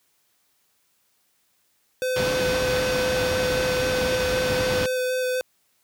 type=tone with vibrato; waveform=square; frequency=508 Hz; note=B4; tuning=49 cents sharp; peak=-23 dBFS; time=2.02-5.41 s; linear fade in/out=0 ms; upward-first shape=square; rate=3.9 Hz; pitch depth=9 cents each way
type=low-pass noise; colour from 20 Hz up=pink; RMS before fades=-27 dBFS; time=2.16-4.86 s; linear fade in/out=2 ms; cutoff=6100 Hz; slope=48 dB/octave
effects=white hiss -67 dBFS RMS until 5.83 s + high-pass 60 Hz 12 dB/octave